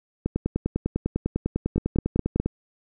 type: two click trains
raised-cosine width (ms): 3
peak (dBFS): -11 / -10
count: 23 / 4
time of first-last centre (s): 0.26-2.46 / 1.78-2.4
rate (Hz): 10 / 4.84
effects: none